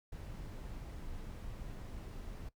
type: noise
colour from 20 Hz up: brown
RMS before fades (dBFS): -45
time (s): 0.12-2.49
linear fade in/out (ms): 5
effects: noise-tail reverb RT60 0.1 s tail -18 dB re dry